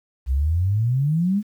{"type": "exponential sweep", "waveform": "sine", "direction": "up", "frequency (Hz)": [61.74, 215.2], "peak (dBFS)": -17, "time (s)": [0.26, 1.43], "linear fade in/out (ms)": 50, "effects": ["9-bit"]}